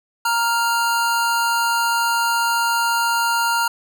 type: tone pair together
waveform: square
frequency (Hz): 932.3 / 1398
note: A#5 / F6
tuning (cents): 0 / +1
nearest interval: perfect fifth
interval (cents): 701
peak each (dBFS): -20 / -21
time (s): 0.25-3.68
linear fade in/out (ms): 5
effects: none